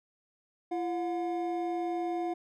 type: tone pair together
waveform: triangle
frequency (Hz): 340 / 720.4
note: F4 / F#5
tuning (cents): -46 / -46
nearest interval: octave + minor second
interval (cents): 1300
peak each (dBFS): -30 / -32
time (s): 0.71-2.34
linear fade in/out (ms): 10
effects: none

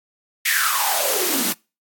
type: noise with high-pass filter sweep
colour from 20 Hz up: white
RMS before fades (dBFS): -20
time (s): 0.45-1.53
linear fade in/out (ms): 10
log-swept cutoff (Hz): 2100 to 200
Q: 9
effects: noise-tail reverb RT60 0.3 s tail -26 dB re dry + AAC 64 kbps

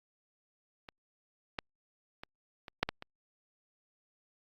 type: clicks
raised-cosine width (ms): 0.3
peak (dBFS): -30 / -18 / -27 / -28 / -10 / -16 / -27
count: 7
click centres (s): 0.888 / 1.588 / 2.235 / 2.682 / 2.83 / 2.89 / 3.024
effects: Opus 48 kbps

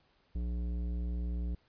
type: tone with tanh clipping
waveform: sine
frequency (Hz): 59.4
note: A#1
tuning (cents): +33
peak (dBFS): -34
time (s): 0.35-1.55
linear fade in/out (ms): 5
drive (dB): 13
effects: pink hiss -70 dBFS RMS until 1.68 s + resampled to 11025 Hz

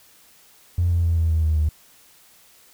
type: tone with pitch steps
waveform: triangle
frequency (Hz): 87.31 / 85.41 / 83.56 / 81.75 / 79.97 / 78.23 / 76.54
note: F2 / F2 / E2 / E2 / D#2 / D#2 / D#2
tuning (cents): 0 / -38 / +24 / -14 / +48 / +10 / -28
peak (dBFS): -13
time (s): 0.78-1.69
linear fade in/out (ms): 5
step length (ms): 130
effects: tanh soft clip ceiling -14 dBFS + white hiss -53 dBFS RMS until 2.73 s

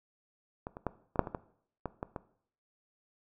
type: clicks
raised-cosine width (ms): 1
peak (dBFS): -24 / -28 / -17 / -24 / -8 / -24 / -20 / -20 / -21 / -23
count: 10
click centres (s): 0.669 / 0.769 / 0.867 / 1.158 / 1.193 / 1.272 / 1.348 / 1.857 / 2.029 / 2.162
effects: noise-tail reverb RT60 0.6 s tail -17 dB re dry

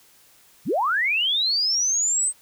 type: linear sweep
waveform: sine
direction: up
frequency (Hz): 98 to 8372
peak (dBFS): -19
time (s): 0.65-2.33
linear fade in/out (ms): 50
effects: white hiss -55 dBFS RMS until 2.41 s

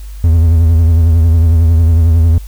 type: tone with vibrato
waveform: triangle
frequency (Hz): 82.41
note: E2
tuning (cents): 0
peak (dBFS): -3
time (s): 0.24-2.38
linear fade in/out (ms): 0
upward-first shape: triangle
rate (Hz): 11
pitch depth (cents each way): 81
effects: added 50 Hz sine -24 dBFS peak until 2.47 s + white hiss -43 dBFS RMS until 2.47 s

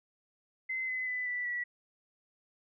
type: tone with pitch steps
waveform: sine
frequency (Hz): 2056 / 2028 / 1999.8 / 1972.2 / 1945.1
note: C7 / B6 / B6 / B6 / B6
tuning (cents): -31 / +45 / +21 / -3 / -27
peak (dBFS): -32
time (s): 0.69-1.64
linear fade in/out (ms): 10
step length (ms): 190
effects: none

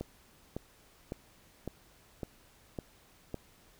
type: click train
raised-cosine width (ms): 2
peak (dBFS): -23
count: 7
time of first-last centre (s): 0.01-3.343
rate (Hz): 1.8
effects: pink hiss -62 dBFS RMS until 3.79 s

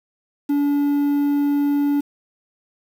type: tone with quantisation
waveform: triangle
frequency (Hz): 287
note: D4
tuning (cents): -40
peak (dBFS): -14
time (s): 0.49-2.01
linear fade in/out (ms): 10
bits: 7
effects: none

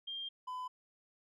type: tone pair in turn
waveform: sine / triangle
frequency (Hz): 3197 / 1007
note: G7 / B5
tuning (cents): +33 / +33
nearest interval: octave + minor sixth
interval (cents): 2000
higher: first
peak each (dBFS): -39 / -37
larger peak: second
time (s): 0.07-0.29 / 0.47-0.68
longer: first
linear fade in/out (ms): 10
effects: none

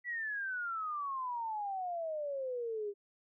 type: exponential sweep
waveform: sine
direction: down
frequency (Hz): 1974 to 398.5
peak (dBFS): -35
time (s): 0.04-2.94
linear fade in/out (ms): 50
effects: none

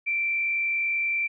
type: tone with frequency modulation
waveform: sine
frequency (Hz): 2349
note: D7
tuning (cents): 0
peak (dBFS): -23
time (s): 0.06-1.28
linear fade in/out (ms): 20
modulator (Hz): 50.1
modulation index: 0.66
effects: none

